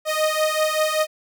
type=beating tone pair; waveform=sawtooth; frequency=618 / 623.2 Hz; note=D#5 / D#5; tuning=-12 / +3 cents; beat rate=5.2 Hz; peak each=-18 dBFS; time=0.05-1.07 s; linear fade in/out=50 ms; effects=none